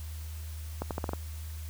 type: accelerating click train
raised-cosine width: 1 ms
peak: -18 dBFS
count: 6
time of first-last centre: 0.82-1.134 s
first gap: 88 ms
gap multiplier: 0.83
effects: added 78 Hz sine -37 dBFS peak until 1.69 s + white hiss -51 dBFS RMS until 1.69 s